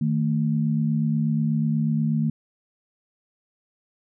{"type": "tone pair together", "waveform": "sine", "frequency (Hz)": [155.56, 223.8], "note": ["D#3", "A3"], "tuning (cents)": [0, 30], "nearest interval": "tritone", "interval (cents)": 630, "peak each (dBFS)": [-22, -23], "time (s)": [0.01, 2.3], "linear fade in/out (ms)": 5, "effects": []}